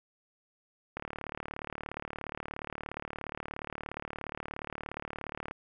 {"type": "click train", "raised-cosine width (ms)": 0.5, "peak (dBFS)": -22, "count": 169, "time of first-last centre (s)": [0.97, 5.511], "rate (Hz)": 37, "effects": []}